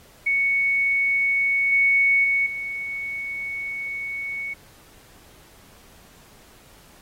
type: tone with level steps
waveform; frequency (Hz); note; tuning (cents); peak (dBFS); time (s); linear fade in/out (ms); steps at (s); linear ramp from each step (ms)
sine; 2220; C#7; +2; -18 / -15 / -18 / -27; 0.26-4.54; 10; 1.72 / 2.24 / 2.46; 5
effects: pink hiss -52 dBFS RMS until 7.01 s + AAC 48 kbps